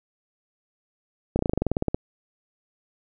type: slowing click train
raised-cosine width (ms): 2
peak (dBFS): -9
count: 14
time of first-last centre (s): 1.36-1.945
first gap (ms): 31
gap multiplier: 1.06
effects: none